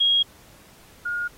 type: tone pair in turn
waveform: sine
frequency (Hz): 3280 / 1428.5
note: G#7 / F6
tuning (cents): -22 / +39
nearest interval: octave + major second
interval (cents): 1439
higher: first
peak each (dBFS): -16 / -24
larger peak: first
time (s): 0-0.23 / 1.05-1.28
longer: neither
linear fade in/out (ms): 10
effects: pink hiss -52 dBFS RMS until 1.37 s + AAC 48 kbps